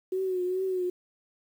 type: tone with vibrato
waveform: sine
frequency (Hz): 370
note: F#4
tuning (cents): 0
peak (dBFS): -26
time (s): 0.12-0.9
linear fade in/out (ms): 5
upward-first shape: triangle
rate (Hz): 2.4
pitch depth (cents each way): 59
effects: 9-bit